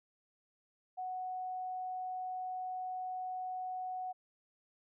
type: tone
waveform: sine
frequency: 740 Hz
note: F#5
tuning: in tune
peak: -37 dBFS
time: 0.97-4.13 s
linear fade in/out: 20 ms
effects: none